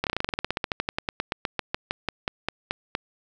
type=slowing click train; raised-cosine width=0.3 ms; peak=-9 dBFS; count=30; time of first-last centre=0.04-2.951 s; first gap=28 ms; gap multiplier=1.08; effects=none